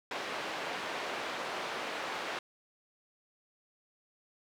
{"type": "band-pass noise", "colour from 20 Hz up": "pink", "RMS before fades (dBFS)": -38, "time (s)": [0.11, 2.39], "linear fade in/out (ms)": 2, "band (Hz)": [460, 3200], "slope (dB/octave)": 12, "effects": []}